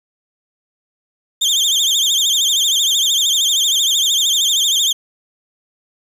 30% pulse tone with vibrato, 3399 Hz, G#7, 39 cents sharp, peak -10 dBFS, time 1.41-4.93 s, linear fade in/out 10 ms, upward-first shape sine, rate 13 Hz, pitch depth 150 cents each way, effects resampled to 32000 Hz + 7-bit

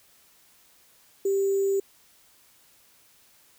sine tone with sample-and-hold, 392 Hz, G4, in tune, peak -21 dBFS, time 1.25-1.8 s, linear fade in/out 5 ms, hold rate 7350 Hz, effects white hiss -59 dBFS RMS until 3.58 s

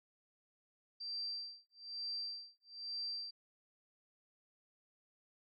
sine tone with tremolo, 4699 Hz, D8, in tune, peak -38 dBFS, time 1-3.31 s, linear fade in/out 10 ms, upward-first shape sine, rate 1.1 Hz, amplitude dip 100%, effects none

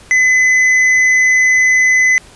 sine tone with hard clipping, 2020 Hz, B6, 39 cents sharp, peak -9 dBFS, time 0.11-2.18 s, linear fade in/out 0 ms, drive 5 dB, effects pink hiss -41 dBFS RMS until 2.35 s + resampled to 24000 Hz

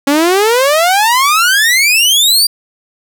sawtooth exponential sweep, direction up, 274.1 to 4804 Hz, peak -4 dBFS, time 0.07-2.47 s, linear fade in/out 5 ms, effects none

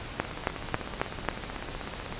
two click trains, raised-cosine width 0.5 ms, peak -21 / -9 dBFS, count 31 / 5, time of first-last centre 0.25-2.125 / 0.2-1.287 s, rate 16 / 3.68 Hz, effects pink hiss -39 dBFS RMS until 2.19 s + resampled to 8000 Hz

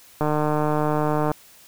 click train, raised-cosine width 1 ms, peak -9 dBFS, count 168, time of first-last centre 0.21-1.316 s, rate 151 Hz, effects white hiss -50 dBFS RMS until 1.67 s

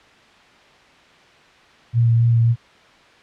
sine tone with vibrato, 116.54 Hz, A#2, in tune, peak -12 dBFS, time 1.93-2.56 s, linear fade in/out 50 ms, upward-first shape sine, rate 3.7 Hz, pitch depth 16 cents each way, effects white hiss -49 dBFS RMS until 3.22 s + low-pass 3000 Hz 12 dB/octave

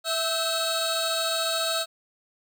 35% pulse tone cluster, 658 / 1302 / 1555 / 3820 / 4357 Hz, E5 / E6 / G6 / A#7 / C#8, -3 / -22 / -14 / +42 / -31 cents, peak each -27 / -33 / -34 / -27 / -30 dBFS, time 0.04-1.86 s, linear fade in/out 50 ms, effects none

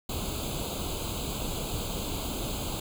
pink noise with comb filter, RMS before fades -33 dBFS, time 0.09-2.8 s, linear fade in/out 5 ms, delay 0.27 ms, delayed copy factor +1, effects none

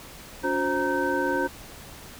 sine tone cluster, 283.9 / 361.4 / 527 / 934 / 1539 Hz, C#4 / F#4 / C5 / A#5 / G6, +41 / -41 / +12 / +3 / -32 cents, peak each -29 dBFS, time 0.43-1.48 s, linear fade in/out 20 ms, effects pink hiss -44 dBFS RMS until 2.19 s

